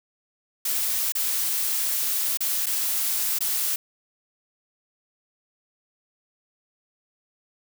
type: noise with dropouts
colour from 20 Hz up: blue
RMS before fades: -25 dBFS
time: 0.65-3.76 s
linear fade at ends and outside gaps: 5 ms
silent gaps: 1.122-1.151 / 2.373-2.405 / 2.659-2.666 / 3.388-3.406 s
effects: none